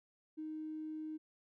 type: tone with tanh clipping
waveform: triangle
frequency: 311.3 Hz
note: D#4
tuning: 1 cent sharp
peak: -40 dBFS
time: 0.37-1.18 s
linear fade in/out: 20 ms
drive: 2 dB
effects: none